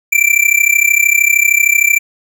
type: tone with amplitude modulation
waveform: square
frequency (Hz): 2349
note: D7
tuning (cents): 0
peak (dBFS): -5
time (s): 0.12-1.99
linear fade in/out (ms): 10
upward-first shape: sine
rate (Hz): 33.1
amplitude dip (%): 90
effects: none